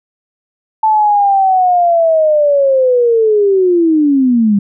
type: linear sweep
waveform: sine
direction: down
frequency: 880 to 196 Hz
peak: -7 dBFS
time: 0.83-4.59 s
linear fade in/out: 5 ms
effects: none